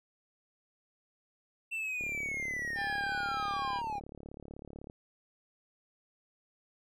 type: linear sweep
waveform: triangle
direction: down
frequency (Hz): 2700 to 785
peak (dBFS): -32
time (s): 1.71-4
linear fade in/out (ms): 20
type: click train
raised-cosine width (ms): 2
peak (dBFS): -33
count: 105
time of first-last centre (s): 2.01-4.899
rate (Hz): 36
type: harmonic tone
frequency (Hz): 804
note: G5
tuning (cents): +44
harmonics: 1 / 2 / 3 / 4 / 5 / 6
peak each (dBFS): -36 / -44 / -47 / -48 / -51 / -50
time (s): 2.75-3.82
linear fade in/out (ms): 50
effects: none